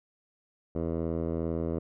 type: tone with low-pass filter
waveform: 10% pulse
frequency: 82.41 Hz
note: E2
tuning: in tune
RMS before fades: -31 dBFS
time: 0.75-1.79 s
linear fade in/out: 5 ms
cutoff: 590 Hz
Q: 1.3
effects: none